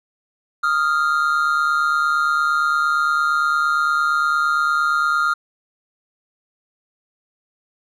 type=tone pair together; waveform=triangle; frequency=1244.5 / 1393.2 Hz; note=D#6 / F6; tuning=0 / -5 cents; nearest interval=major second; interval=195 cents; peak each=-18 / -16 dBFS; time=0.63-5.34 s; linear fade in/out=10 ms; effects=none